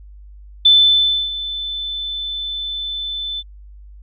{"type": "tone with ADSR envelope", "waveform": "sine", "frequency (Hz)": 3520, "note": "A7", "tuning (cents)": 0, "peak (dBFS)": -6, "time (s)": [0.65, 3.43], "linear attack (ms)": 8, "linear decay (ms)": 640, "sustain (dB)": -16, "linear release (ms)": 40, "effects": ["added 50 Hz sine -37 dBFS peak until 4.02 s"]}